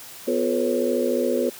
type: tone cluster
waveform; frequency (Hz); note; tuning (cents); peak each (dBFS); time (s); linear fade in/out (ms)
sine; 249.5 / 353.8 / 432.4 / 495.7 / 550; B3 / F4 / A4 / B4 / C#5; +18 / +23 / -30 / +6 / -14; -26; 0.27-1.5; 10
effects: white hiss -41 dBFS RMS until 1.59 s + high-pass 80 Hz 12 dB/octave